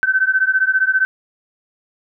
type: beating tone pair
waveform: sine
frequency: 1525 / 1540 Hz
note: G6 / G6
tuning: -48 / -31 cents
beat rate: 15 Hz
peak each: -16 dBFS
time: 0.03-1.05 s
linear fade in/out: 0 ms
effects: none